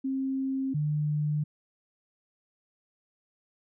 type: tone pair in turn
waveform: sine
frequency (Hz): 266.9 / 149.79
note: C4 / D3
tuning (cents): +35 / +35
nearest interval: minor seventh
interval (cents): 1000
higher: first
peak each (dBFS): -27 / -25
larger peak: second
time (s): 0.04-0.74 / 0.74-1.44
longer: neither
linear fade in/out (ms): 10
effects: none